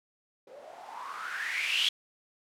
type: noise with low-pass filter sweep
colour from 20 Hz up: violet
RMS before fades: -34 dBFS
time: 0.47-1.89 s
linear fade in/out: 5 ms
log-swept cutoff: 470 to 3300 Hz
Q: 8.1
effects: none